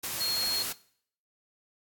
sine tone in noise, 4278 Hz, C8, 38 cents sharp, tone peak -28 dBFS, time 0.2-0.63 s, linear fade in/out 10 ms, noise white, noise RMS -34 dBFS, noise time 0.03-0.73 s, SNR +3 dB, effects noise-tail reverb RT60 0.6 s tail -20 dB re dry + AAC 64 kbps

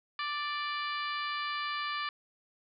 harmonic tone, 587.3 Hz, D5, in tune, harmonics 2 / 3 / 4 / 5 / 6 / 7 / 8, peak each -35 / -39 / -41 / -43 / -45 / -46 / -47 dBFS, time 0.19-2.09 s, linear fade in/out 2 ms, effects none

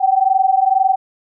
sine tone pair together, 755.9 / 778 Hz, F#5 / G5, +37 / -13 cents, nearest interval unison, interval 50 cents, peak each -14 dBFS, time 0-0.96 s, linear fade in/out 20 ms, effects none

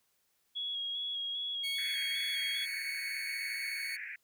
sine tone with vibrato, 3322 Hz, G#7, in tune, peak -34 dBFS, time 0.55-2.66 s, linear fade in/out 20 ms, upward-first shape square, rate 2.5 Hz, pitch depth 18 cents each way
30% pulse tone, 2217 Hz, C#7, in tune, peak -34 dBFS, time 1.63-3.97 s, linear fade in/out 20 ms
white band-pass noise, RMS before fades -43 dBFS, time 1.78-4.16 s, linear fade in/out 5 ms, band 1600 to 2400 Hz, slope 96 dB/octave
effects white hiss -75 dBFS RMS until 4.23 s

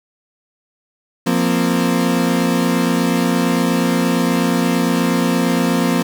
35% pulse chord, F suspended fourth, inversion none, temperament equal, 174.61 / 233.1 / 261.6 Hz, F3 / Bb3 / C4, 0 / 0 / 0 cents, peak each -17 dBFS, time 1.26-6.03 s, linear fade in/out 10 ms, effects 7-bit

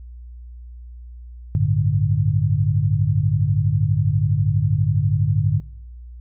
sine chord, G suspended second, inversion none, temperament just, 98 / 110.25 / 147 Hz, G2 / A2 / D3, 0 / +4 / +2 cents, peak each -20 dBFS, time 1.55-5.6 s, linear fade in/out 0 ms, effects noise-tail reverb RT60 0.8 s tail -23 dB re dry + added 60 Hz sine -35 dBFS peak until 6.2 s

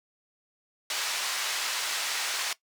white band-pass noise, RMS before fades -31 dBFS, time 0.9-2.53 s, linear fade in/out 2 ms, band 830 to 5800 Hz, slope 12 dB/octave, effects noise-tail reverb RT60 0.1 s tail -18 dB re dry

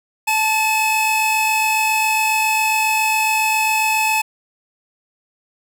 45% pulse tone pair together, 873.1 / 2572 Hz, A5 / E7, -14 / -43 cents, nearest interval octave + perfect fifth, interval 1871 cents, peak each -18 dBFS, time 0.27-4.22 s, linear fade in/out 10 ms, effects none

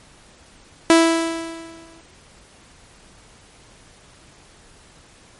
sawtooth tone with exponential decay, 329.6 Hz, E4, in tune, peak -4 dBFS, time 0.9-2.01 s, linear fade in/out 1 ms, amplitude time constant 240 ms, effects pink hiss -49 dBFS RMS until 5.39 s + MP3 48 kbps

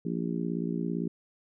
harmonic tone, 57.7 Hz, A#1, 17 cents flat, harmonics 3 / 4 / 5 / 6 / 7, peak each -32 / -34 / -36 / -38 / -39 dBFS, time 0.05-1.08 s, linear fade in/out 5 ms, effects none

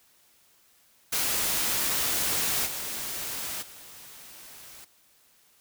white noise with level steps, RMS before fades -27 / -34 / -47 dBFS, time 1.12-4.85 s, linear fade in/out 10 ms, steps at 2.65 / 3.61 s, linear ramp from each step 20 ms, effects white hiss -62 dBFS RMS until 5.6 s

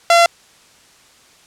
sawtooth tone, 683 Hz, F5, 39 cents flat, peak -4 dBFS, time 0.1-0.26 s, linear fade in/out 2 ms, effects white hiss -49 dBFS RMS until 1.46 s + low-pass 8000 Hz 12 dB/octave

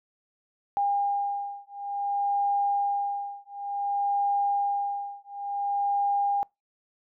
sine beating tone pair, 806 / 806.56 Hz, G5 / G5, +48 / +49 cents, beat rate 0.56 Hz, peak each -28 dBFS, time 0.77-6.43 s, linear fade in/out 0 ms, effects noise-tail reverb RT60 0.2 s tail -25 dB re dry

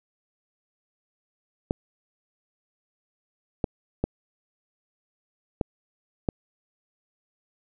clicks, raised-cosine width 2 ms, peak -10 dBFS, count 5, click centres 1.709 / 3.642 / 4.04 / 5.612 / 6.288 s, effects none

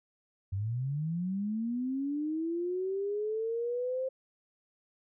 sine linear sweep, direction up, 92.5 to 528 Hz, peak -30 dBFS, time 0.52-4.09 s, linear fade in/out 10 ms, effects none

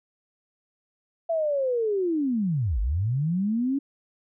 sine linear two-way sweep, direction down then up, 674 to 46.43 to 283.8 Hz, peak -22 dBFS, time 1.29-3.79 s, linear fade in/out 10 ms, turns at 2.8 s, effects none

